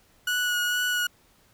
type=tone with vibrato; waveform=30% pulse; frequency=1462 Hz; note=F#6; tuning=21 cents flat; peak=-21 dBFS; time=0.27-1.07 s; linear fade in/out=5 ms; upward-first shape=sine; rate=2.2 Hz; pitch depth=16 cents each way; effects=pink hiss -61 dBFS RMS until 1.53 s